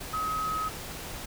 sine tone in noise, 1272 Hz, D#6, 38 cents sharp, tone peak -28 dBFS, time 0.13-0.69 s, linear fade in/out 10 ms, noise pink, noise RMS -39 dBFS, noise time 0-1.26 s, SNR +8 dB, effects none

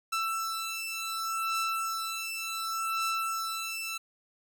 sawtooth beating tone pair, 1329 / 1329.68 Hz, E6 / E6, +14 / +15 cents, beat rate 0.68 Hz, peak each -30 dBFS, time 0.12-3.98 s, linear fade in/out 10 ms, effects none

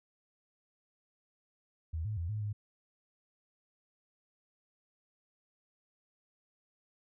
sine tone with pitch steps, 80.5 / 107.1 / 84.6 / 106.9 / 104.4 Hz, E2 / A2 / E2 / A2 / G#2, -41 / -46 / +45 / -49 / +10 cents, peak -33 dBFS, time 1.93-2.53 s, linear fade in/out 10 ms, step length 120 ms, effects none

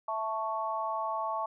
sine chord, A major, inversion second, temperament equal, 659.3 / 880 / 1108.7 Hz, E5 / A5 / C#6, 0 / 0 / 0 cents, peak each -36 / -34 / -34 dBFS, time 0.08-1.46 s, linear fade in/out 5 ms, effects none

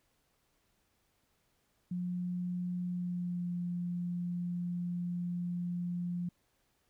sine tone with pitch glide, 178.5 to 175.64 Hz, F3 to F3, +38 to +10 cents, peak -33 dBFS, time 1.91-6.29 s, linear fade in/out 5 ms, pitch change -28 cents, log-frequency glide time 2.84-3.52 s, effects pink hiss -75 dBFS RMS until 6.89 s

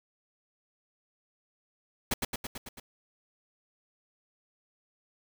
pink noise with echo, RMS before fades -28 dBFS, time 2.11-2.14 s, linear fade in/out 5 ms, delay 110 ms, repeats 6, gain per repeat -3 dB, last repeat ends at 2.8 s, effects none

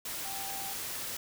sine tone in noise, 784 Hz, G5, in tune, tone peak -42 dBFS, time 0.25-0.73 s, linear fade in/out 5 ms, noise white, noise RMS -38 dBFS, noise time 0.05-1.17 s, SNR -7 dB, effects none

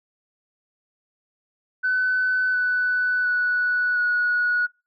sine tone with pitch steps, 1508 / 1491.5 / 1475.3 / 1459.2 Hz, F#6 / F#6 / F#6 / F#6, +32 / +13 / -5 / -24 cents, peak -18 dBFS, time 1.83-4.67 s, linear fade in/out 20 ms, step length 710 ms, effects noise-tail reverb RT60 0.3 s tail -26 dB re dry + tanh soft clip ceiling -14 dBFS

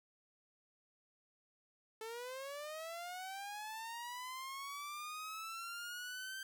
sawtooth linear sweep, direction up, 436 to 1568 Hz, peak -40 dBFS, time 2.01-6.43 s, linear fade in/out 2 ms, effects 13-bit

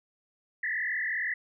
sine tone with frequency modulation, 1864.7 Hz, A#6, in tune, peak -28 dBFS, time 0.63-1.34 s, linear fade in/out 5 ms, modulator 42.7 Hz, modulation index 3.5, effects none

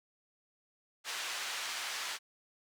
pink band-pass noise, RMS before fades -39 dBFS, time 1.04-2.19 s, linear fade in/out 50 ms, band 1300 to 6900 Hz, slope 12 dB/octave, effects none

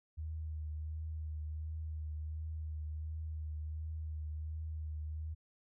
sine tone with vibrato, 77.78 Hz, D#2, in tune, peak -38 dBFS, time 0.17-5.35 s, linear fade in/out 20 ms, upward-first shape triangle, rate 1.4 Hz, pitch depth 31 cents each way, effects none

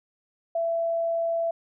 sine tone, 668 Hz, E5, 23 cents sharp, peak -23 dBFS, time 0.55-1.51 s, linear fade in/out 5 ms, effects none

